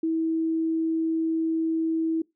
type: tone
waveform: sine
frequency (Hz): 324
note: E4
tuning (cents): -30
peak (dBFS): -22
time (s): 0.03-2.22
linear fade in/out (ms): 5
effects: noise-tail reverb RT60 0.2 s tail -24 dB re dry